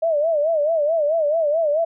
sine tone with vibrato, 622.3 Hz, D#5, in tune, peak -16 dBFS, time 0.02-1.85 s, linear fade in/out 10 ms, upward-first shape sine, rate 4.6 Hz, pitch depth 130 cents each way, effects none

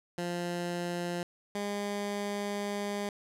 15% pulse tone pair in turn, 174.61 / 203.6 Hz, F3 / G#3, 0 / -34 cents, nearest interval minor third, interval 266 cents, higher second, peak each -26 dBFS, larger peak neither, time 0.18-1.23 / 1.55-3.09 s, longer second, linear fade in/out 2 ms, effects low-pass 11000 Hz 12 dB/octave

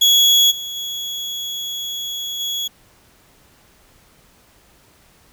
35% pulse tone with level steps, 3353 Hz, G#7, 16 cents sharp, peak -8 / -24 / -22 / -19 dBFS, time 0.01-2.68 s, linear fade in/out 10 ms, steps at 0.5 / 0.75 / 2.39 s, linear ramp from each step 20 ms, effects pink hiss -53 dBFS RMS until 5.32 s

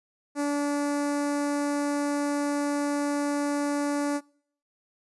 sawtooth tone with notch filter, 288.6 Hz, D4, 30 cents flat, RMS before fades -27 dBFS, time 0.35-4.21 s, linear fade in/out 50 ms, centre 3200 Hz, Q 0.76, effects noise-tail reverb RT60 0.6 s tail -25 dB re dry + resampled to 24000 Hz

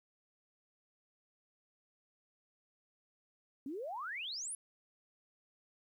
sine exponential sweep, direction up, 254.9 to 10840 Hz, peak -39 dBFS, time 3.66-4.55 s, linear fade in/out 2 ms, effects 12-bit

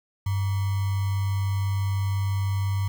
sine tone with sample-and-hold, 98 Hz, G2, in tune, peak -22 dBFS, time 0.26-2.88 s, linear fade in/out 5 ms, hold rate 1050 Hz, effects none

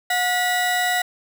35% pulse tone pair together, 723.9 / 1946 Hz, F#5 / B6, -38 / -26 cents, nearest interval octave + perfect fourth, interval 1712 cents, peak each -20 dBFS, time 0.1-1.02 s, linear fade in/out 5 ms, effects none

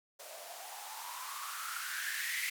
violet noise with band-pass filter sweep, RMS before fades -41 dBFS, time 0.19-2.5 s, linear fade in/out 10 ms, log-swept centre 570 to 2100 Hz, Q 7.3, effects none

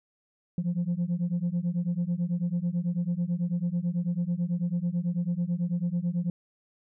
sine beating tone pair, 170 / 179.1 Hz, F3 / F3, -46 / +44 cents, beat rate 9.1 Hz, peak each -27 dBFS, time 0.58-6.3 s, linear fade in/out 2 ms, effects tanh soft clip ceiling -22 dBFS

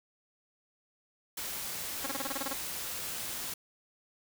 white noise, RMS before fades -38 dBFS, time 1.37-3.54 s, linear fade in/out 5 ms
10% pulse tone bursts, 272.4 Hz, C#4, 30 cents flat, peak -25 dBFS, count 10, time 2.04-2.533 s, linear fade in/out 5 ms, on 25 ms, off 27 ms
effects none

